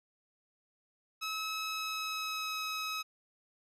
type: tone with pitch glide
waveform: 15% pulse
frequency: 1289 to 1277.1 Hz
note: E6 to D#6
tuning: -39 to +45 cents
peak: -28 dBFS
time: 1.21-3.03 s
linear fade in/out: 20 ms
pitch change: -16 cents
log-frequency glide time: 1.67-2.58 s
effects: low-pass 11000 Hz 12 dB/octave